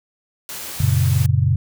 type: noise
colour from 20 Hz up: white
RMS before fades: -31 dBFS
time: 0.49-1.26 s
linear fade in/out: 0 ms
type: chord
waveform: sine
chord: F# major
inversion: none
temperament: equal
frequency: 92.5 / 116.54 / 138.59 Hz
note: F#2 / A#2 / C#3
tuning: 0 / 0 / 0 cents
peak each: -18 dBFS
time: 0.8-1.56 s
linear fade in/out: 5 ms
effects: none